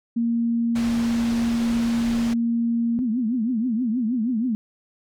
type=tone; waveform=sine; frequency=233.1 Hz; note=A#3; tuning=in tune; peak=-19 dBFS; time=0.16-2.99 s; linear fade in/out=10 ms
type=low-pass noise; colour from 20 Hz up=pink; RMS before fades=-34 dBFS; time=0.75-2.34 s; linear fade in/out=10 ms; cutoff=6800 Hz; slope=12 dB/octave
type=tone with vibrato; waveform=sine; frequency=235.5 Hz; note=A#3; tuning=18 cents sharp; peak=-20 dBFS; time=2.99-4.55 s; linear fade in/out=0 ms; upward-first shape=triangle; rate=6.3 Hz; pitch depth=210 cents each way
effects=none